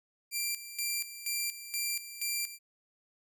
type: tone with tremolo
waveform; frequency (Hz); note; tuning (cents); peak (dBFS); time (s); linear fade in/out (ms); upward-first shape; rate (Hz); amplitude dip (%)
10% pulse; 2366; D7; +12; -22; 0.31-2.59; 50; square; 2.1; 75
effects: none